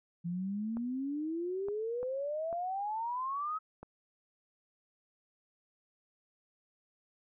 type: exponential sweep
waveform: sine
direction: up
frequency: 168 to 1292 Hz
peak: -33 dBFS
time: 0.24-3.59 s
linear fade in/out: 20 ms
type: clicks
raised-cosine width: 1 ms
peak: -32 dBFS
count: 5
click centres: 0.77 / 1.685 / 2.03 / 2.528 / 3.83 s
effects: none